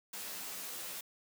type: noise with comb filter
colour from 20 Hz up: white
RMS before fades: -43 dBFS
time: 0.13-1.01 s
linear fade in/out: 5 ms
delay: 13 ms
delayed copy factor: -0.75
effects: high-pass 150 Hz 12 dB/octave